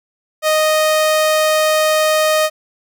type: tone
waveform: sawtooth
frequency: 621 Hz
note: D#5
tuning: 3 cents flat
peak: -8 dBFS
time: 0.42-2.5 s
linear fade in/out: 50 ms
effects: none